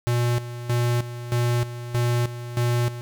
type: tone with tremolo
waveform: square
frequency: 120.3 Hz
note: B2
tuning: 45 cents flat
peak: -20 dBFS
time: 0.07-3.01 s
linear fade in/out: 0 ms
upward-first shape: square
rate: 1.6 Hz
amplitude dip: 75%
effects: none